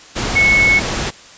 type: tone in noise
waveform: sine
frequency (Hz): 2200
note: C#7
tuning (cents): -14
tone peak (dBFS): -9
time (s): 0.35-0.8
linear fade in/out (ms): 20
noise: pink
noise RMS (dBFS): -20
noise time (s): 0.15-1.11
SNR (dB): +8
effects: white hiss -40 dBFS RMS until 1.37 s + resampled to 16000 Hz